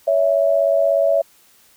sine tone pair together, 562.7 / 659.3 Hz, C#5 / E5, +26 / 0 cents, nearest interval minor third, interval 274 cents, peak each -16 dBFS, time 0.07-1.22 s, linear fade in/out 10 ms, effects white hiss -53 dBFS RMS until 1.76 s

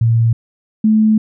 sine tone pair in turn, 114.9 / 216.9 Hz, A#2 / A3, -25 / -25 cents, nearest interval major seventh, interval 1100 cents, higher second, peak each -9 / -8 dBFS, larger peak second, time 0.01-0.33 / 0.84-1.18 s, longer second, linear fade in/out 5 ms, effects none

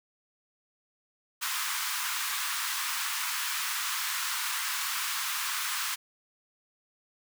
pink high-pass noise, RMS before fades -32 dBFS, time 1.41-5.96 s, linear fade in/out 20 ms, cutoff 1000 Hz, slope 48 dB/octave, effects none

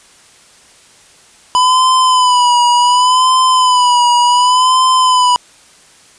square tone with vibrato, 997 Hz, B5, 16 cents sharp, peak -8 dBFS, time 1.55-5.36 s, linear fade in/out 0 ms, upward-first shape sine, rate 0.68 Hz, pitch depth 56 cents each way, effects white hiss -44 dBFS RMS until 6.18 s + resampled to 22050 Hz

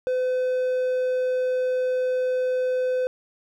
triangle tone, 508 Hz, B4, 49 cents sharp, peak -19 dBFS, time 0.07-3.07 s, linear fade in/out 0 ms, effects none

